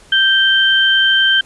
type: tone pair together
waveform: sine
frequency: 1568 / 3122 Hz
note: G6 / G7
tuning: 0 / -8 cents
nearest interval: octave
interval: 1192 cents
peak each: -12 dBFS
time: 0.12-1.41 s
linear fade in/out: 5 ms
effects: pink hiss -45 dBFS RMS until 1.45 s + resampled to 24000 Hz